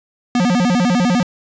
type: tone with vibrato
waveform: square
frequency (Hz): 208.8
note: G#3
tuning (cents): +10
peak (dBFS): -13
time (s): 0.35-1.23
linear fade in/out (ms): 2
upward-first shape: square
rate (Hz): 10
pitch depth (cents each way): 270
effects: resampled to 16000 Hz + 8-bit